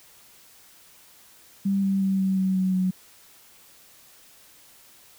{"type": "tone with pitch steps", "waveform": "sine", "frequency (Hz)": [196.6, 194.68, 192.78, 190.89, 189.03, 187.18, 185.35], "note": ["G3", "G3", "G3", "G3", "F#3", "F#3", "F#3"], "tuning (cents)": [5, -12, -29, -46, 37, 20, 3], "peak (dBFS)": -20, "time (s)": [1.65, 2.91], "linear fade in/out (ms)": 10, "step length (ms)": 180, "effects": ["white hiss -53 dBFS RMS until 5.18 s"]}